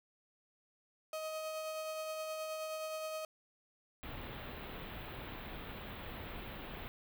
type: tone with tremolo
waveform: 35% pulse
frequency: 629 Hz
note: D#5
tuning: 19 cents sharp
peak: -36 dBFS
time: 1.13-3.25 s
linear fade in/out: 2 ms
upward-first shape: triangle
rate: 9.5 Hz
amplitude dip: 30%
type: band-stop noise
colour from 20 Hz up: pink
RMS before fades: -46 dBFS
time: 4.03-6.88 s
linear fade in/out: 0 ms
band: 3700 to 15000 Hz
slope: 48 dB/octave
effects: none